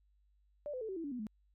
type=tone with pitch steps; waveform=sine; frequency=587.3 / 508.3 / 440 / 380.8 / 329.6 / 285.3 / 246.9 / 213.7 Hz; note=D5 / B4 / A4 / F#4 / E4 / C#4 / B3 / G#3; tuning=0 / +50 / 0 / +50 / 0 / +50 / 0 / +50 cents; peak=-38 dBFS; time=0.66-1.268 s; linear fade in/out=0 ms; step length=76 ms; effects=added 50 Hz sine -68 dBFS peak until 1.54 s